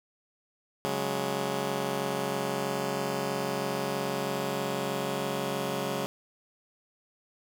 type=chord; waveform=10% pulse; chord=C# suspended fourth; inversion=none; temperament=just; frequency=138.59 / 184.79 / 207.9 Hz; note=C#3 / F#3 / G#3; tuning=0 / -2 / +2 cents; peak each=-26 dBFS; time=0.85-6.06 s; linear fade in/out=0 ms; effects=none